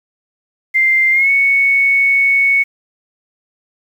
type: tone with pitch glide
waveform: sine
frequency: 2093 to 2217 Hz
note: C7 to C#7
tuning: 0 to 0 cents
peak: -9 dBFS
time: 0.74-2.64 s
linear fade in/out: 20 ms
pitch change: +100 cents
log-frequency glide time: 1.12-1.3 s
effects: 7-bit